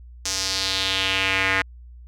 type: tone with band-pass filter sweep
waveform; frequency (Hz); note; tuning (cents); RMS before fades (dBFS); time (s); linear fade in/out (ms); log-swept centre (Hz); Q
square; 95.8; G2; -39; -23; 0.25-1.62; 5; 6100 to 1900; 2.7
effects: added 60 Hz sine -40 dBFS peak until 2.07 s